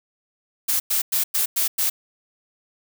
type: noise bursts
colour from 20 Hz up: blue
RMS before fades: -21 dBFS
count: 6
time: 0.68-1.9 s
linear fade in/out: 10 ms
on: 120 ms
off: 100 ms
effects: none